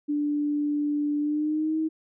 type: tone with pitch glide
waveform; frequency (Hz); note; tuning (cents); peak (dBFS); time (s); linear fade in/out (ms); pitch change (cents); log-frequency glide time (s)
sine; 293.7 to 316.6; D4 to D#4; 0 to +30; -23; 0.08-1.89; 20; +130; 1.19-1.78
effects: none